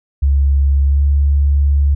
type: tone with pitch glide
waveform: sine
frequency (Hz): 69.5 to 70.96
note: C#2 to C#2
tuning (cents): +5 to +41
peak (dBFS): -9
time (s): 0.22-1.95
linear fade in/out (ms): 10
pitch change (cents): +36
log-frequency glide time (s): 0.87-1.01
effects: none